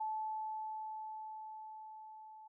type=tone with level ramp; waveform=sine; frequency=869 Hz; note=A5; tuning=22 cents flat; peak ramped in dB=-35 to -52 dBFS; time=0-2.48 s; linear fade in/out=10 ms; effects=none